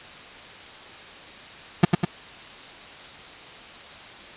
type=tone with echo; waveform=35% pulse; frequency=174.61 Hz; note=F3; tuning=in tune; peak=-8 dBFS; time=1.83-1.85 s; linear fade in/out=5 ms; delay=100 ms; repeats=2; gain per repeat=-4 dB; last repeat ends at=2.05 s; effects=white hiss -42 dBFS RMS until 4.36 s + resampled to 8000 Hz